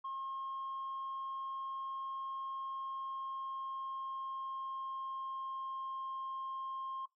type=tone with pitch glide; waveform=sine; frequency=1073 to 1063.7 Hz; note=C6 to C6; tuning=+43 to +28 cents; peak=-37 dBFS; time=0.04-7.06 s; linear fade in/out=10 ms; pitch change=-15 cents; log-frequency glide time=2.51-6.03 s; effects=noise-tail reverb RT60 0.2 s tail -22 dB re dry + tanh soft clip ceiling -36 dBFS